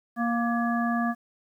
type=harmonic tone with a mistuned harmonic; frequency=234.3 Hz; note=A#3; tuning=9 cents sharp; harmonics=1 / 3 / 5 / 7; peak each=-25 / -30 / -32 / -33 dBFS; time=0.16-1.15 s; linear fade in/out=50 ms; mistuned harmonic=7; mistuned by=+47 cents; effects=10-bit